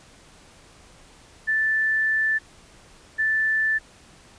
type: tone pair in turn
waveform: sine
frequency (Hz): 1760 / 1760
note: A6 / A6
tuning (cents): 0 / 0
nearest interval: unison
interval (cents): 0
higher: neither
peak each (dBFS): -19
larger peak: neither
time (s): 1.47-2.39 / 3.18-3.79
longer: first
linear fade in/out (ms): 20
effects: pink hiss -51 dBFS RMS until 4.38 s + resampled to 22050 Hz